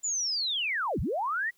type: linear two-way sweep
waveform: sine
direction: down then up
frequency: 7170 to 41.2 to 1968 Hz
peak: -27 dBFS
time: 0.03-1.51 s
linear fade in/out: 20 ms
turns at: 1 s
effects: white hiss -68 dBFS RMS until 1.57 s